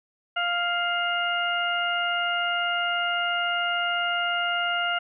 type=harmonic tone with a mistuned harmonic; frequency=698.5 Hz; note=F5; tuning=in tune; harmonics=1 / 2 / 3 / 4; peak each=-29 / -26 / -34 / -29 dBFS; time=0.36-4.99 s; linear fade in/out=10 ms; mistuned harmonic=4; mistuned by=+26 cents; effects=none

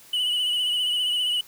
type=tone with vibrato; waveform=triangle; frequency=2960 Hz; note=F#7; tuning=in tune; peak=-20 dBFS; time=0.13-1.41 s; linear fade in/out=5 ms; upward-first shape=sine; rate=15 Hz; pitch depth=44 cents each way; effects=white hiss -50 dBFS RMS until 1.47 s

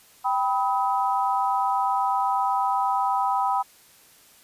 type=chord; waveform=sine; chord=G augmented; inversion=none; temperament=equal with one note detuned; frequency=784 / 987.8 / 1271.4 Hz; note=G5 / B5 / D#6; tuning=0 / 0 / +37 cents; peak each=-24 / -24 / -28 dBFS; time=0.24-3.63 s; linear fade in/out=20 ms; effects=white hiss -54 dBFS RMS until 4.43 s + resampled to 32000 Hz

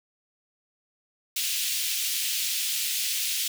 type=high-pass noise; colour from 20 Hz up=pink; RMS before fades=-28 dBFS; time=1.36-3.48 s; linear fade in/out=5 ms; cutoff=2700 Hz; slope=24 dB/octave; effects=none

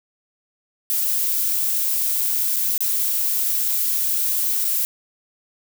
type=noise with dropouts; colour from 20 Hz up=violet; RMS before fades=-21 dBFS; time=0.9-4.85 s; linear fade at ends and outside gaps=0 ms; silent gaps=2.561-2.566 / 2.778-2.806 / 4.645-4.65 s; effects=none

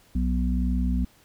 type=harmonic tone; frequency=61.8 Hz; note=B1; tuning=2 cents sharp; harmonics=1 / 3 / 4; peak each=-23 / -28 / -29 dBFS; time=0.15-1.05 s; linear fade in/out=5 ms; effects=pink hiss -58 dBFS RMS until 1.24 s

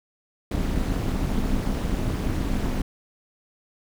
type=noise with amplitude modulation; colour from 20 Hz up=brown; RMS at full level=-21 dBFS; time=0.51-2.82 s; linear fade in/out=5 ms; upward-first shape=sine; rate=226 Hz; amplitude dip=85%; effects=none

